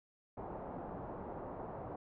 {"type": "low-pass noise", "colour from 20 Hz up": "white", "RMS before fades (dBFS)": -45, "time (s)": [0.37, 1.96], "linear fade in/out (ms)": 5, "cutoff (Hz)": 890, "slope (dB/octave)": 24, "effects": []}